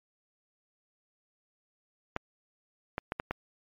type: clicks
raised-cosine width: 0.5 ms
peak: -16 dBFS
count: 5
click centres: 2.164 / 2.981 / 3.121 / 3.199 / 3.31 s
effects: MP3 64 kbps